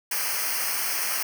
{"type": "noise with comb filter", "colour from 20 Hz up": "white", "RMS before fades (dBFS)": -27, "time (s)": [0.11, 1.23], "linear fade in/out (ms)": 5, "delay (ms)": 0.27, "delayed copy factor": -1, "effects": []}